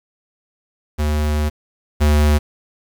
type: tone pair in turn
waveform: square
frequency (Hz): 75.3 / 74.61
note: D2 / D2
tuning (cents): +44 / +28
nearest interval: unison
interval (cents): 16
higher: first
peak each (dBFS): -17 / -12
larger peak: second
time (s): 0.98-1.5 / 2-2.39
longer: first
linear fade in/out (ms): 20
effects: 7-bit